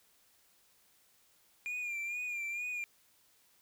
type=tone with vibrato; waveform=triangle; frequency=2409 Hz; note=D7; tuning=43 cents sharp; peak=-34 dBFS; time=1.66-2.84 s; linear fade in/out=0 ms; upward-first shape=sine; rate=2.2 Hz; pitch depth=50 cents each way; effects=white hiss -68 dBFS RMS until 3.61 s